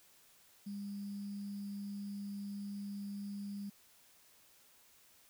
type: tone with sample-and-hold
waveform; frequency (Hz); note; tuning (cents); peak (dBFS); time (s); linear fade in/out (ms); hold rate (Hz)
sine; 201.5; G3; +48; -40; 0.66-3.7; 10; 4900
effects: white hiss -65 dBFS RMS until 5.29 s